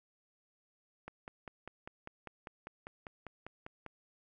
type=click train; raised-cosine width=0.5 ms; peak=-29 dBFS; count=15; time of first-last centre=1.08-3.863 s; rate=5.03 Hz; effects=none